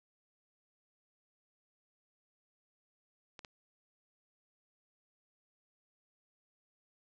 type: clicks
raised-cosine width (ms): 0.2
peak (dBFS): -30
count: 2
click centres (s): 3.392 / 3.448
effects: low-pass 7000 Hz 12 dB/octave